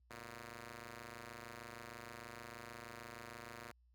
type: ring-modulated tone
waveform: 5% pulse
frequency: 116.54 Hz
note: A#2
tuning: in tune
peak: -35 dBFS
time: 0.1-3.72 s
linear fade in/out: 10 ms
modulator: 829 Hz
effects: added 60 Hz sine -64 dBFS peak until 3.94 s + high-pass 60 Hz 12 dB/octave